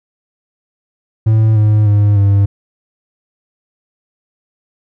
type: tone with pitch steps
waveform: triangle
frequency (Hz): 110 / 106.5 / 103.11 / 99.83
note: A2 / G#2 / G#2 / G2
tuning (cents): 0 / +44 / -12 / +32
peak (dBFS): -5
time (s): 1.26-2.46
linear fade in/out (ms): 10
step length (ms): 300
effects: none